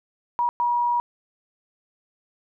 sine tone bursts at uneven times, 960 Hz, B5, 49 cents flat, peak -19 dBFS, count 2, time 0.39-0.49 / 0.6-1 s, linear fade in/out 0 ms, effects none

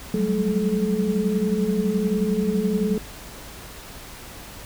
sine tone cluster, 184.6 / 196.1 / 214.8 / 430.9 Hz, F#3 / G3 / A3 / A4, -4 / +1 / -41 / -36 cents, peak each -25 dBFS, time 0.14-2.98 s, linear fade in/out 2 ms, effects added 50 Hz sine -48 dBFS peak until 4.65 s + pink hiss -40 dBFS RMS until 4.65 s

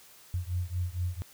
sine beating tone pair, 87.31 / 91.61 Hz, F2 / F#2, 0 / -17 cents, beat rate 4.3 Hz, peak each -32 / -33 dBFS, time 0.34-1.22 s, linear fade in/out 0 ms, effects white hiss -55 dBFS RMS until 1.33 s

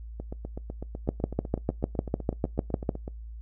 two click trains, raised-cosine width 2 ms, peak -11 / -23 dBFS, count 13 / 24, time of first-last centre 1.09-2.892 / 0.2-3.079 s, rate 6.66 / 7.99 Hz, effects noise-tail reverb RT60 0.2 s tail -24 dB re dry + added 56 Hz sine -38 dBFS peak until 3.41 s

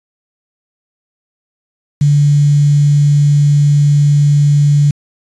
sine tone with quantisation, 145.2 Hz, D3, 19 cents flat, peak -6 dBFS, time 2.01-4.91 s, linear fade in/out 5 ms, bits 5, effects resampled to 22050 Hz

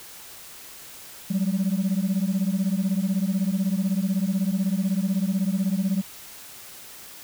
sine beating tone pair, 183.9 / 199.9 Hz, F#3 / G3, -10 / +34 cents, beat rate 16 Hz, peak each -22 dBFS, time 1.3-6.02 s, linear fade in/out 10 ms, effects tanh soft clip ceiling -18 dBFS + white hiss -43 dBFS RMS until 7.23 s

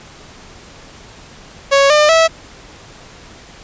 sawtooth tone with pitch steps, 554.4 / 601.1 / 651.7 Hz, C#5 / D5 / E5, 0 / +40 / -20 cents, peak -4 dBFS, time 1.71-2.28 s, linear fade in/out 20 ms, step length 190 ms, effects pink hiss -39 dBFS RMS until 3.63 s + resampled to 16000 Hz

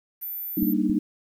sine tone, 14040 Hz, A9, 5 cents flat, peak -30 dBFS, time 0.21-0.74 s, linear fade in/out 20 ms
sine chord, Eb major seventh, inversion first, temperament equal, 196 / 233.1 / 293.7 / 311.1 Hz, G3 / Bb3 / D4 / Eb4, 0 / 0 / 0 / 0 cents, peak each -26 dBFS, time 0.57-0.99 s, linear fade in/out 5 ms
clicks, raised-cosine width 5 ms, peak -23 dBFS, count 2, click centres 0.628 / 0.898 s
effects 9-bit

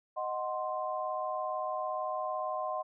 sine chord, C diminished, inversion first, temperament equal, 622.3 / 740 / 1046.5 Hz, Eb5 / Gb5 / C6, 0 / 0 / 0 cents, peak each -36 / -37 / -36 dBFS, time 0.16-2.83 s, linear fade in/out 20 ms, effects none

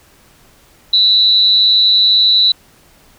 sine tone with amplitude modulation, 3951 Hz, B7, in tune, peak -4 dBFS, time 0.93-2.52 s, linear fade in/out 5 ms, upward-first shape sine, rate 210 Hz, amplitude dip 70%, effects pink hiss -48 dBFS RMS until 3.18 s

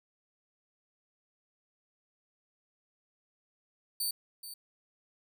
15% pulse tone with echo, 4564 Hz, C#8, 50 cents sharp, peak -24 dBFS, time 4-4.11 s, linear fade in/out 5 ms, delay 430 ms, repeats 1, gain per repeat -12 dB, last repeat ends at 4.54 s, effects none

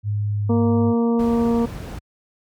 sine tone with pitch glide, 103.83 to 102.82 Hz, G#2 to G#2, 0 to -17 cents, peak -19 dBFS, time 0.03-0.94 s, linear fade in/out 50 ms, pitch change -17 cents, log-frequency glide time 0.28-0.56 s
harmonic tone, 233.1 Hz, A#3, in tune, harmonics 1 / 2 / 3 / 4 / 5, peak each -17 / -22 / -33 / -32 / -36 dBFS, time 0.49-1.66 s, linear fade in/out 10 ms
brown noise, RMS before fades -28 dBFS, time 1.19-1.99 s, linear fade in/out 5 ms
effects high-pass 60 Hz 12 dB/octave

